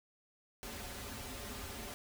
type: noise with comb filter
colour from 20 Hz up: pink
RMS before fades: -45 dBFS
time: 0.63-1.94 s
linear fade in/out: 0 ms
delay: 6.2 ms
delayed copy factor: -0.8
effects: none